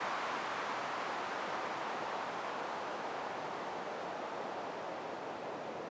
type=noise with low-pass filter sweep; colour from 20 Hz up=blue; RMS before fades=-40 dBFS; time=0-5.89 s; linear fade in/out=10 ms; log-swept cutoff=1100 to 610 Hz; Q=1.3; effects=high-pass 150 Hz 12 dB/octave + resampled to 16000 Hz